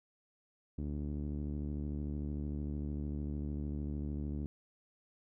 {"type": "tone with low-pass filter", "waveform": "sawtooth", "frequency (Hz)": 73.3, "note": "D2", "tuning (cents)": -3, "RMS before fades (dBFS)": -38, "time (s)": [0.78, 4.46], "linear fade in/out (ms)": 0, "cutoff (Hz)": 280, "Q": 2.1, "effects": []}